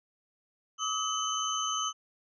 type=tone cluster; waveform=sine; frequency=1152 / 1274 / 3013 / 6260 Hz; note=D6 / D#6 / F#7 / G8; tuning=-34 / +41 / +31 / -3 cents; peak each=-38 / -33 / -34 / -35 dBFS; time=0.78-1.93 s; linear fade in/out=50 ms; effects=none